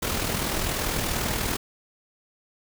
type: noise with amplitude modulation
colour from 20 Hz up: pink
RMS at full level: -25 dBFS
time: 0.02-1.57 s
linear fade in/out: 10 ms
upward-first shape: sine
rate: 40.4 Hz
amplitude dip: 45%
effects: none